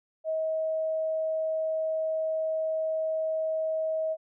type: tone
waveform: sine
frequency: 636 Hz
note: D#5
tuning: 38 cents sharp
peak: -26 dBFS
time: 0.24-4.17 s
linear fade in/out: 50 ms
effects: none